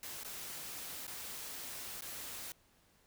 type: noise with dropouts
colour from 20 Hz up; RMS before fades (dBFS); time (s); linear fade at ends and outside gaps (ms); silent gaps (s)
white; -45; 0.03-2.52; 1; 0.234-0.247 / 1.068-1.078 / 2.009-2.021
effects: pink hiss -69 dBFS RMS until 3.06 s

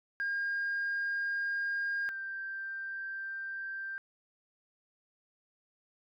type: tone pair in turn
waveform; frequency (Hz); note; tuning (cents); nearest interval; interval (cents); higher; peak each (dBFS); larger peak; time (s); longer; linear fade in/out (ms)
sine; 1615 / 1575.4; G#6 / G6; -49 / +8; unison; 43; first; -29 / -36; first; 0.2-2.09 / 2.09-3.98; neither; 0
effects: tanh soft clip ceiling -28 dBFS

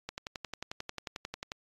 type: click train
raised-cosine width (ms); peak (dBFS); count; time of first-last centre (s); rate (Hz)
0.2; -20; 17; 0.09-1.519; 11.2
effects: AAC 32 kbps

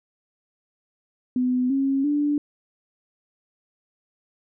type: tone with pitch steps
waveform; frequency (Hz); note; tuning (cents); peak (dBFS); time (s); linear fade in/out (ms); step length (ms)
sine; 251.4 / 272 / 292.4; B3 / C#4 / D4; +31 / -33 / -7; -19; 1.36-2.38; 2; 340
effects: none

